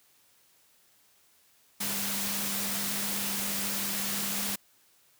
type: tone in noise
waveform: sine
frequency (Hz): 200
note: G3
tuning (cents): +35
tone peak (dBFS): -39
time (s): 1.8-4.56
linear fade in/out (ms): 10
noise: white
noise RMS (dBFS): -32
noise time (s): 1.8-4.56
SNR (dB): -10
effects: white hiss -64 dBFS RMS until 5.19 s + high-pass 60 Hz 12 dB/octave